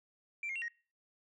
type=tone with pitch steps; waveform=sine; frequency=2350 / 2139 / 2742 / 1875 Hz; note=D7 / C7 / F7 / A#6; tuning=+1 / +38 / -32 / +10 cents; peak=-35 dBFS; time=0.43-0.682 s; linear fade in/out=2 ms; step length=63 ms; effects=noise-tail reverb RT60 0.4 s tail -24 dB re dry + tanh soft clip ceiling -33 dBFS